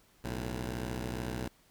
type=tone pair together; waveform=10% pulse; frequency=62.4 / 111.29 Hz; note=B1 / A2; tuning=+19 / +20 cents; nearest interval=minor seventh; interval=1001 cents; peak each=-28 / -32 dBFS; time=0.24-1.48 s; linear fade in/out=5 ms; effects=pink hiss -65 dBFS RMS until 1.7 s